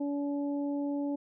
harmonic tone, 285.5 Hz, D4, 49 cents flat, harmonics 1 / 2 / 3, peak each -30 / -39 / -46 dBFS, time 0-1.16 s, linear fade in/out 10 ms, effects none

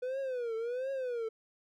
triangle tone with vibrato, 493 Hz, B4, 3 cents flat, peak -31 dBFS, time 0.02-1.29 s, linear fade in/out 10 ms, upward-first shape triangle, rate 1.4 Hz, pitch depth 190 cents each way, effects none

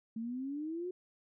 sine exponential sweep, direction up, 220 to 370 Hz, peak -36 dBFS, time 0.16-0.91 s, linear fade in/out 5 ms, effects none

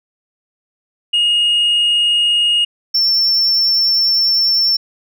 sine tone pair in turn, 2863 / 5405 Hz, F7 / E8, +42 / +42 cents, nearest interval major seventh, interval 1100 cents, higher second, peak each -9 dBFS, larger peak neither, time 1.13-2.65 / 2.94-4.77 s, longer second, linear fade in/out 10 ms, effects tanh soft clip ceiling -9 dBFS

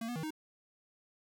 square tone with pitch steps, 227.7 / 242.3 / 159.3 / 311 Hz, A#3 / B3 / D#3 / D#4, -40 / -33 / +41 / -1 cents, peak -37 dBFS, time 0.01-0.306 s, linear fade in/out 5 ms, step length 74 ms, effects 13-bit

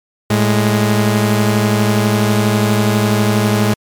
sawtooth tone pair together, 110 / 207.8 Hz, A2 / G#3, 0 / +1 cents, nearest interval major seventh, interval 1101 cents, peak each -10 dBFS, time 0.3-3.74 s, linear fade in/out 5 ms, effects MP3 96 kbps

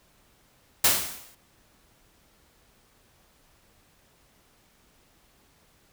white noise with exponential decay, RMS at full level -17 dBFS, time 0.84-1.35 s, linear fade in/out 5 ms, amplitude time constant 110 ms, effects pink hiss -62 dBFS RMS until 5.92 s

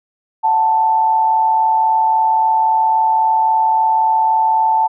sine tone pair together, 739.3 / 883 Hz, F#5 / A5, -2 / +6 cents, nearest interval minor third, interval 308 cents, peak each -21 / -11 dBFS, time 0.43-4.88 s, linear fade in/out 20 ms, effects none

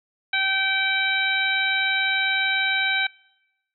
harmonic tone, 773 Hz, G5, 24 cents flat, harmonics 1 / 2 / 3 / 4 / 5, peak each -31 / -24 / -23 / -31 / -27 dBFS, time 0.33-3.07 s, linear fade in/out 5 ms, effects noise-tail reverb RT60 1.0 s tail -26 dB re dry

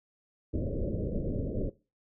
pink low-pass noise, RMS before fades -32 dBFS, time 0.53-1.7 s, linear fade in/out 10 ms, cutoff 600 Hz, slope 96 dB/octave, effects noise-tail reverb RT60 0.3 s tail -19 dB re dry

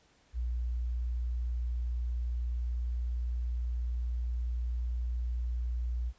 sine tone, 59.9 Hz, A#1, 48 cents sharp, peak -30 dBFS, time 0.33-6.13 s, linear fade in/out 50 ms, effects pink hiss -66 dBFS RMS until 6.18 s + resampled to 16000 Hz

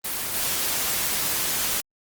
white noise with level steps, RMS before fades -28 / -25 dBFS, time 0.04-1.81 s, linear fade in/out 10 ms, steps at 0.34 s, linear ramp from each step 2 ms, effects Opus 24 kbps

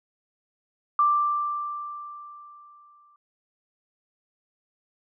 sine tone with exponential decay, 1178 Hz, D6, 5 cents sharp, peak -16 dBFS, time 0.99-3.16 s, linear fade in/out 2 ms, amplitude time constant 470 ms, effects none

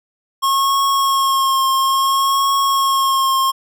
square tone with vibrato, 1084 Hz, C#6, 39 cents flat, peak -14 dBFS, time 0.42-3.52 s, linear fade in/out 20 ms, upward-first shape triangle, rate 0.59 Hz, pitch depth 25 cents each way, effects none

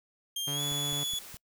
sawtooth tone with pitch glide, 3200 to 3410 Hz, G7 to G#7, +35 to +45 cents, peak -28 dBFS, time 0.36-1.19 s, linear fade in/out 5 ms, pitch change +110 cents, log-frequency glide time 0.52-0.61 s
sawtooth tone, 143.8 Hz, D3, 36 cents flat, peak -31 dBFS, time 0.47-1.04 s, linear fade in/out 10 ms
white noise, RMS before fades -47 dBFS, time 0.6-1.37 s, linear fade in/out 0 ms
click train, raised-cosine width 5 ms, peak -36 dBFS, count 4, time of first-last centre 0.72-1.344 s, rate 4.81 Hz
effects noise-tail reverb RT60 0.1 s tail -25 dB re dry

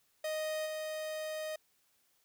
45% pulse tone with level steps, 622.3 Hz, D#5, in tune, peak -34 / -37 dBFS, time 0.24-1.56 s, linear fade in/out 5 ms, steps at 0.65 s, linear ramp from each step 20 ms, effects white hiss -73 dBFS RMS until 2.24 s

